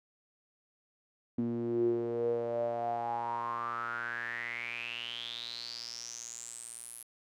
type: tone with band-pass filter sweep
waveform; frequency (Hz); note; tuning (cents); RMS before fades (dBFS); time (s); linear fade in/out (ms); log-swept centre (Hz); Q
sawtooth; 117.7; A#2; +17; -36; 1.38-7.03; 5; 260 to 11000; 10
effects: none